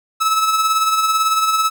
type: tone with tremolo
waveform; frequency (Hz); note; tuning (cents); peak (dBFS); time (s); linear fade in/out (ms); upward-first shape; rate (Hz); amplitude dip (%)
45% pulse; 1300; E6; -24; -12; 0.2-1.7; 20; sine; 18; 45
effects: none